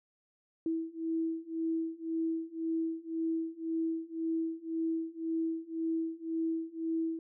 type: beating tone pair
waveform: sine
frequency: 325.2 / 327.1 Hz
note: E4 / E4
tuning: -23 / -13 cents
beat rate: 1.9 Hz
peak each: -35 / -34 dBFS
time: 0.66-7.19 s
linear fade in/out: 2 ms
effects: none